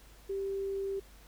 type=tone; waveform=sine; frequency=391.8 Hz; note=G4; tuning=1 cent flat; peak=-32 dBFS; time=0.29-1 s; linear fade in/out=10 ms; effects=added 50 Hz sine -55 dBFS peak until 1.27 s + pink hiss -59 dBFS RMS until 1.27 s